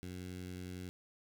15% pulse tone with notch filter, 90.9 Hz, F#2, 30 cents flat, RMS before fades -45 dBFS, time 0.03-0.89 s, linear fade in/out 0 ms, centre 940 Hz, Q 0.86, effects none

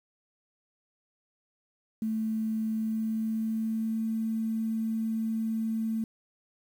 sine tone with pitch glide, 220 to 222.8 Hz, A3 to A3, 0 to +22 cents, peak -27 dBFS, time 2.02-6.04 s, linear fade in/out 2 ms, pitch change +22 cents, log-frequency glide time 2.74-4.06 s, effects 9-bit

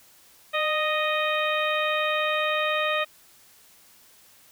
harmonic tone with a mistuned harmonic, 621 Hz, D#5, 3 cents flat, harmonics 1 / 2 / 3 / 4 / 5 / 6, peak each -27 / -28 / -30 / -29 / -35 / -34 dBFS, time 0.53-3.05 s, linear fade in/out 20 ms, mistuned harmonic 1, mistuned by -34 cents, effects white hiss -55 dBFS RMS until 4.51 s

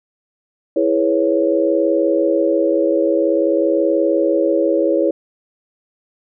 sine chord, C# minor seventh, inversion first, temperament equal, 329.6 / 415.3 / 493.9 / 554.4 Hz, E4 / G#4 / B4 / C#5, 0 / 0 / 0 / 0 cents, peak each -17 / -20 / -21 / -17 dBFS, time 0.76-5.11 s, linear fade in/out 5 ms, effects none

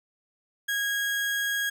35% pulse tone, 1643 Hz, G#6, 19 cents flat, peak -24 dBFS, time 0.68-1.7 s, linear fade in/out 10 ms, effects none

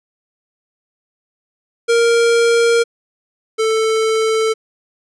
square tone pair in turn, 466.2 / 442.2 Hz, A#4 / A4, 0 / +9 cents, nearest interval minor second, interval 91 cents, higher first, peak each -11 / -14 dBFS, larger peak first, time 1.88-2.84 / 3.58-4.54 s, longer neither, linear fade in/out 20 ms, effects resampled to 22050 Hz

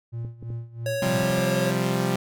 triangle tone with tremolo, 116.54 Hz, A#2, in tune, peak -26 dBFS, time 0.12-1.22 s, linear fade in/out 20 ms, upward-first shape sine, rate 3 Hz, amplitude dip 85%
clicks, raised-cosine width 3 ms, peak -26 dBFS, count 7, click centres 0.249 / 0.427 / 0.503 / 1.07 / 1.233 / 1.304 / 1.383 s
square tone with pitch glide, 554.4 to 543.6 Hz, C#5 to C#5, 0 to -34 cents, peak -26 dBFS, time 0.86-1.71 s, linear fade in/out 2 ms, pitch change -34 cents, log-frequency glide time 1-1.48 s
sawtooth chord, C suspended fourth, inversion none, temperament equal, 130.81 / 174.61 / 196 Hz, C3 / F3 / G3, 0 / 0 / 0 cents, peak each -23 / -23 / -23 dBFS, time 1.02-2.16 s, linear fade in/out 5 ms
effects none

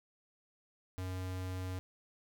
square tone, 92.5 Hz, F#2, in tune, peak -38 dBFS, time 0.98-1.79 s, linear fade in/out 0 ms, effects none

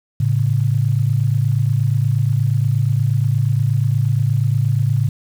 sine tone pair together, 110.2 / 138.62 Hz, A2 / C#3, +3 / 0 cents, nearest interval major third, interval 397 cents, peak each -16 / -17 dBFS, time 0.2-5.09 s, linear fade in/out 5 ms, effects 7-bit

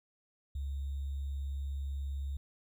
sine tone with sample-and-hold, 69.3 Hz, C#2, in tune, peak -34 dBFS, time 0.55-2.37 s, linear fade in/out 5 ms, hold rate 3675 Hz, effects none

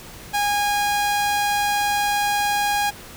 sawtooth tone, 820 Hz, G#5, 22 cents flat, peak -15 dBFS, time 0.33-2.91 s, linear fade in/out 20 ms, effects pink hiss -40 dBFS RMS until 3.16 s

